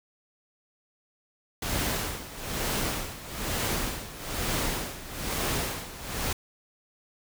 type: noise with tremolo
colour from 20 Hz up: pink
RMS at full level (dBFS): -28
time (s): 1.62-6.33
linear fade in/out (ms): 5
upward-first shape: sine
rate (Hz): 1.1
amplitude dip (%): 80
effects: none